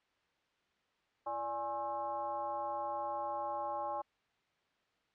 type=tone with frequency modulation; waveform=sine; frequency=830.6 Hz; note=G#5; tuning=in tune; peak=-35 dBFS; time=1.26-4.02 s; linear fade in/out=10 ms; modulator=245 Hz; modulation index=1.1; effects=white hiss -75 dBFS RMS until 5.14 s + low-pass 3000 Hz 12 dB/octave